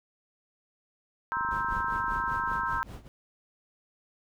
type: chord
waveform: sine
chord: C dominant seventh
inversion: third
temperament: just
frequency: 941.9 / 1046.5 / 1308.1 / 1569.8 Hz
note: Bb5 / C6 / E6 / G6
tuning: +18 / 0 / -14 / +2 cents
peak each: -33 dBFS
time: 1.32-2.83 s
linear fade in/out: 0 ms
type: click train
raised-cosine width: 3 ms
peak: -32 dBFS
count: 33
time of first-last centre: 1.37-2.635 s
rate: 25.3 Hz
type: noise with tremolo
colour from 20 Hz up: brown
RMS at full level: -38 dBFS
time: 1.51-3.08 s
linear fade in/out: 0 ms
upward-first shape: sine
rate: 5.1 Hz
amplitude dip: 85%
effects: none